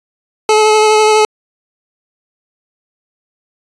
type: tone with vibrato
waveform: 25% pulse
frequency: 430 Hz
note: A4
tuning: 40 cents flat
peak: -3 dBFS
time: 0.49-1.25 s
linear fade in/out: 2 ms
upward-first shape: triangle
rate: 12 Hz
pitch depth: 20 cents each way
effects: resampled to 22050 Hz